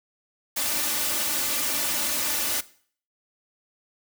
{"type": "noise with comb filter", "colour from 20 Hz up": "white", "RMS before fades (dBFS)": -26, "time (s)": [0.56, 2.61], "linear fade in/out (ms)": 10, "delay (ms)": 3.4, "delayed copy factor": 0.8, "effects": ["noise-tail reverb RT60 0.5 s tail -18 dB re dry", "high-pass 80 Hz 12 dB/octave"]}